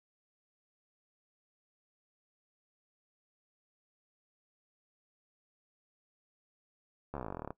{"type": "slowing click train", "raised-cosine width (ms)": 1, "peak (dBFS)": -25, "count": 19, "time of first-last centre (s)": [7.14, 7.506], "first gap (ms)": 13, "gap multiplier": 1.05, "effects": ["noise-tail reverb RT60 0.1 s tail -19 dB re dry"]}